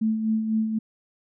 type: tone with tremolo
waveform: sine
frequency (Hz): 219.7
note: A3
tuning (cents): -2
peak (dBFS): -19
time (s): 0.01-0.79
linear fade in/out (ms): 10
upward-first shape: sine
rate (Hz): 4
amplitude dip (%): 50
effects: none